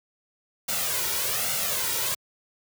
white noise with flanger, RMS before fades -27 dBFS, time 0.68-2.15 s, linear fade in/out 10 ms, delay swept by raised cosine 1.4 to 2.12 ms, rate 1.2 Hz, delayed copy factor +0.7, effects high-pass 80 Hz 12 dB/octave

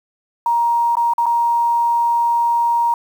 sine tone with dropouts, 940 Hz, A#5, 14 cents sharp, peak -13 dBFS, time 0.46-2.94 s, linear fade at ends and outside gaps 2 ms, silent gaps 0.954-0.969 / 1.136-1.181 / 1.258-1.264 s, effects 7-bit

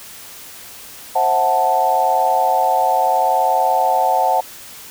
sine chord, F# half-diminished seventh, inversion second, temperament equal with one note detuned, 530.9 / 659.3 / 740 / 880 Hz, C5 / E5 / F#5 / A5, +25 / 0 / 0 / 0 cents, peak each -22 / -22 / -16 / -17 dBFS, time 1.15-4.41 s, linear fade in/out 10 ms, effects white hiss -37 dBFS RMS until 4.9 s

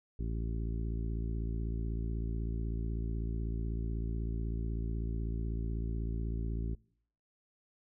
harmonic tone, 56.1 Hz, A1, 34 cents sharp, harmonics 1 / 2 / 3 / 4 / 5 / 6 / 7, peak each -34 / -40 / -44 / -46 / -48 / -50 / -51 dBFS, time 0.19-6.75 s, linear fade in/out 5 ms, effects noise-tail reverb RT60 0.7 s tail -26 dB re dry

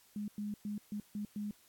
sine tone bursts at uneven times, 207.7 Hz, G#3, in tune, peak -36 dBFS, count 6, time 0.16-0.28 / 0.38-0.54 / 0.65-0.78 / 0.92-1 / 1.15-1.25 / 1.36-1.51 s, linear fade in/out 2 ms, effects white hiss -65 dBFS RMS until 1.68 s + AAC 64 kbps

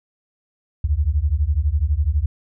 sine beating tone pair, 68.3 / 80.3 Hz, C#2 / E2, -25 / -45 cents, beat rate 12 Hz, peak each -19 dBFS, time 0.84-2.26 s, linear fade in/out 5 ms, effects none

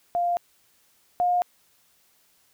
sine tone pair in turn, 698.5 / 712.4 Hz, F5 / F5, 0 / +34 cents, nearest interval unison, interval 34 cents, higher second, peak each -21 / -19 dBFS, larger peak second, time 0.15-0.37 / 1.2-1.42 s, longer neither, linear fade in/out 0 ms, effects white hiss -63 dBFS RMS until 2.53 s

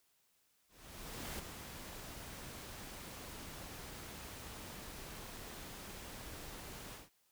pink noise with ADSR envelope, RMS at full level -43 dBFS, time 0.68-7.1 s, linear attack 710 ms, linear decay 10 ms, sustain -6 dB, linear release 170 ms, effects white hiss -75 dBFS RMS until 7.31 s

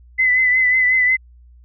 sine tone with vibrato, 2018 Hz, B6, 37 cents sharp, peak -12 dBFS, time 0.18-1.17 s, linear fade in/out 20 ms, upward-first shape triangle, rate 5.5 Hz, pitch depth 43 cents each way, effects added 60 Hz sine -43 dBFS peak until 1.64 s

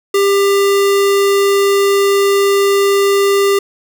square tone, 397.9 Hz, G4, 26 cents sharp, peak -10 dBFS, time 0.14-3.59 s, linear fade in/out 5 ms, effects none

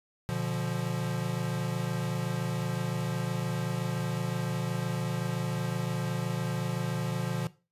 square chord, B diminished, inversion none, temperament equal with one note detuned, 121.07 / 146.83 / 174.61 Hz, B2 / D3 / F3, -34 / 0 / 0 cents, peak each -35 / -35 / -34 dBFS, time 0.29-7.47 s, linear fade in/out 0 ms, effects noise-tail reverb RT60 0.3 s tail -17 dB re dry + resampled to 32000 Hz

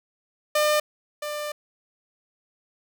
sawtooth tone pair in turn, 602 / 595.4 Hz, D5 / D5, +43 / +24 cents, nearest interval unison, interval 19 cents, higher first, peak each -15 / -25 dBFS, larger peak first, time 0.55-0.8 / 1.22-1.52 s, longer second, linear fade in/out 5 ms, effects none

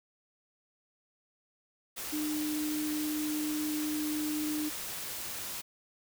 sine tone in noise, 303.4 Hz, D#4, 44 cents flat, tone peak -31 dBFS, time 2.12-4.7 s, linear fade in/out 20 ms, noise white, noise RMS -39 dBFS, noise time 1.96-5.62 s, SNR +5 dB, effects none

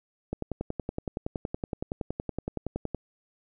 click train, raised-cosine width 2 ms, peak -17 dBFS, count 29, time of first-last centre 0.33-2.947 s, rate 10.7 Hz, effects none

